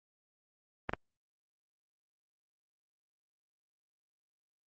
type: clicks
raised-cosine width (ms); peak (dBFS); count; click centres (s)
0.5; -16; 2; 0.894 / 0.935
effects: Opus 24 kbps